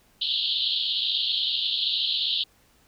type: band-pass noise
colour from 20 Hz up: pink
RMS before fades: -26 dBFS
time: 0.21-2.44 s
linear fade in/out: 10 ms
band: 3000 to 4300 Hz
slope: 96 dB/octave
effects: pink hiss -61 dBFS RMS until 2.87 s